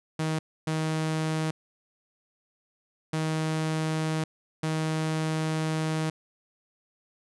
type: tone bursts at uneven times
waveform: sawtooth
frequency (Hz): 157.8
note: D#3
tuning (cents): +25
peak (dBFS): -22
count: 4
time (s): 0.19-0.39 / 0.67-1.51 / 3.13-4.24 / 4.63-6.1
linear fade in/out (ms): 5
effects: resampled to 24000 Hz